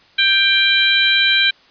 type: harmonic tone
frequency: 788 Hz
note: G5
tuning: 9 cents sharp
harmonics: 2 / 3 / 4 / 5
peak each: -17 / -17 / -17 / -17 dBFS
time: 0.18-1.51 s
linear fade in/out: 10 ms
effects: white hiss -50 dBFS RMS until 1.7 s + resampled to 11025 Hz